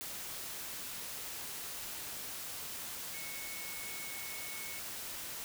sine tone in noise, 2205 Hz, C#7, 10 cents flat, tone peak -47 dBFS, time 3.14-4.79 s, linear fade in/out 0 ms, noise white, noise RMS -43 dBFS, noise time 0.01-5.44 s, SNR -7 dB, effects none

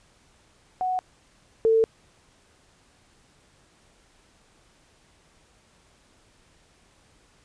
sine tone pair in turn, 740 / 447.8 Hz, F#5 / A4, 0 / +30 cents, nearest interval major sixth, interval 870 cents, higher first, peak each -23 / -16 dBFS, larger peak second, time 0.81-0.99 / 1.65-1.84 s, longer second, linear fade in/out 0 ms, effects pink hiss -60 dBFS RMS until 7.44 s + resampled to 22050 Hz

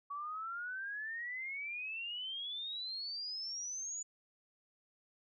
sine exponential sweep, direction up, 1128 to 6970 Hz, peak -39 dBFS, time 0.1-4.03 s, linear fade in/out 10 ms, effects none

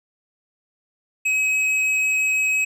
triangle tone with hard clipping, 2549 Hz, D#7, 41 cents sharp, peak -19 dBFS, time 1.25-2.65 s, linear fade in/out 10 ms, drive 10 dB, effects none

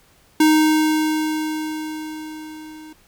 square tone with level ramp, 310.5 Hz, D#4, 3 cents flat, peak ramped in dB -11 to -38 dBFS, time 0.4-2.93 s, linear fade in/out 5 ms, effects pink hiss -55 dBFS RMS until 3.07 s

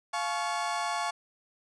35% pulse chord, F augmented, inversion none, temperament equal with one note detuned, 698.5 / 858.4 / 1108.7 Hz, F5 / A5 / C#6, 0 / -43 / 0 cents, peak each -32 dBFS, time 0.13-1.11 s, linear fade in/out 10 ms, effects resampled to 22050 Hz + 10-bit

